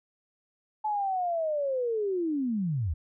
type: linear sweep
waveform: sine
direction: down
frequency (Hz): 866 to 68.9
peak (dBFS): -26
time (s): 0.84-2.94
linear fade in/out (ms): 10
effects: none